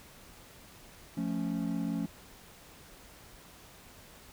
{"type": "chord", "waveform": "triangle", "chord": "F augmented", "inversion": "none", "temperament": "equal", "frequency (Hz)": [174.61, 220, 277.2], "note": ["F3", "A3", "C#4"], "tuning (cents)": [0, 0, 0], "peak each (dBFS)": -33, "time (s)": [1.17, 2.06], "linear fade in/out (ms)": 5, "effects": ["pink hiss -54 dBFS RMS until 4.32 s"]}